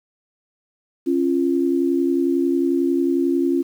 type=tone pair together; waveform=sine; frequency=273.6 / 344.7 Hz; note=C#4 / F4; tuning=-23 / -23 cents; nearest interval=major third; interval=400 cents; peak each=-19 dBFS; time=1.06-3.63 s; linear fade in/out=20 ms; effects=8-bit